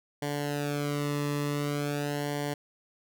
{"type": "tone with flanger", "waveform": "sawtooth", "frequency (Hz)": 145.2, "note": "D3", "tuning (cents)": -19, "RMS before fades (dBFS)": -31, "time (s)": [0.22, 2.54], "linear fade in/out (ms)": 5, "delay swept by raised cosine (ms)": [0.78, 1.32], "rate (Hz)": 0.46, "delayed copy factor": -0.9, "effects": []}